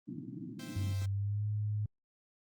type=band-pass noise; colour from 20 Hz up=white; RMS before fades=-44 dBFS; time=0.07-0.95 s; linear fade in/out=20 ms; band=110 to 330 Hz; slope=96 dB/octave
type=chord; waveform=5% pulse; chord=C major; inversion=none; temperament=equal; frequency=523.3 / 659.3 / 784 Hz; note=C5 / E5 / G5; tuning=0 / 0 / 0 cents; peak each=-39 / -43 / -43 dBFS; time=0.59-1.06 s; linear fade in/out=5 ms
type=tone with pitch glide; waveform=sine; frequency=97 to 105.17 Hz; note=G2 to G#2; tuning=-18 to +22 cents; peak=-31 dBFS; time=0.76-1.86 s; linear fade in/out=5 ms; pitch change=+140 cents; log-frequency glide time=1.01-1.46 s
effects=Opus 32 kbps